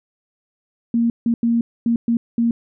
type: tone bursts at uneven times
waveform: sine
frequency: 233.1 Hz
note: A#3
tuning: in tune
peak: -14 dBFS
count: 6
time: 0.94-1.1 / 1.26-1.34 / 1.43-1.61 / 1.86-1.96 / 2.08-2.17 / 2.38-2.51 s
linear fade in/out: 2 ms
effects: none